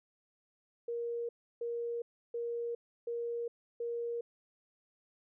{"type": "tone bursts", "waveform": "sine", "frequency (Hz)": 470.7, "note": "A#4", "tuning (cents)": 17, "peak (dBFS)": -34, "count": 5, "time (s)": [0.88, 4.21], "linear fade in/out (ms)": 5, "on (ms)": 410, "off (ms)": 320, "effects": []}